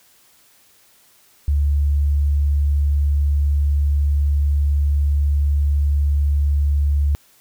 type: tone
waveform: sine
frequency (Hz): 72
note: D2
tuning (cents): -34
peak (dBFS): -14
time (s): 1.48-7.15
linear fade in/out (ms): 0
effects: white hiss -54 dBFS RMS until 7.4 s